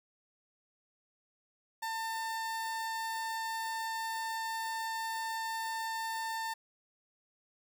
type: tone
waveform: 30% pulse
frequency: 898 Hz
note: A5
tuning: 35 cents sharp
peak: -32 dBFS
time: 1.82-6.54 s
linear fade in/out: 10 ms
effects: none